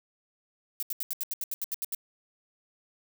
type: noise bursts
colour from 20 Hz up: violet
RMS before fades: -32 dBFS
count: 12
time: 0.8-1.948 s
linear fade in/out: 0 ms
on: 26 ms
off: 76 ms
effects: none